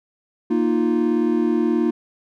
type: chord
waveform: triangle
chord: Bb suspended fourth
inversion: none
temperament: just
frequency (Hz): 233.1 / 310.8 / 349.6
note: Bb3 / Eb4 / F4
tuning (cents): 0 / -2 / +2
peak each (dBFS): -19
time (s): 0.5-1.91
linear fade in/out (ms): 10
effects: none